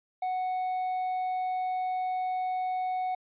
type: tone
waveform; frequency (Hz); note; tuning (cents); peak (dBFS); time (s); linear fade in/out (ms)
triangle; 740; F#5; 0; -26; 0.22-3.15; 5
effects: resampled to 8000 Hz